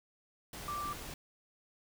sine tone in noise, 1174.7 Hz, D6, in tune, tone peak -36 dBFS, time 0.68-0.93 s, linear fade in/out 2 ms, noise pink, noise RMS -45 dBFS, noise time 0.53-1.14 s, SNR +6 dB, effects none

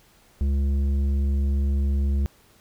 sine tone with tanh clipping, 69.6 Hz, C#2, 8 cents sharp, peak -21 dBFS, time 0.41-2.26 s, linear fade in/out 0 ms, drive 9 dB, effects pink hiss -57 dBFS RMS until 2.6 s

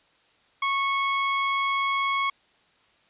25% pulse tone, 1101 Hz, C#6, 12 cents flat, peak -19 dBFS, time 0.62-2.3 s, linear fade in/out 5 ms, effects white hiss -62 dBFS RMS until 3.09 s + resampled to 8000 Hz

